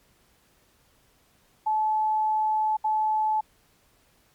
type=tone bursts at uneven times; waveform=sine; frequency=864 Hz; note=A5; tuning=32 cents flat; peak=-21 dBFS; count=2; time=1.66-2.77 / 2.84-3.41 s; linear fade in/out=10 ms; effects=pink hiss -63 dBFS RMS until 4.34 s + MP3 96 kbps